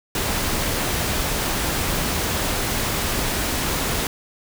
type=noise; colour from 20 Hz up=pink; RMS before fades=-23 dBFS; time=0.15-4.07 s; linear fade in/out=2 ms; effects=none